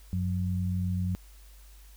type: tone pair together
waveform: sine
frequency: 93.04 / 181.2 Hz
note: F#2 / F#3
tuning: +10 / -36 cents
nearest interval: octave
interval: 1154 cents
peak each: -28 / -31 dBFS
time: 0.13-1.15 s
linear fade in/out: 0 ms
effects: added 50 Hz sine -49 dBFS peak until 1.96 s + white hiss -59 dBFS RMS until 1.96 s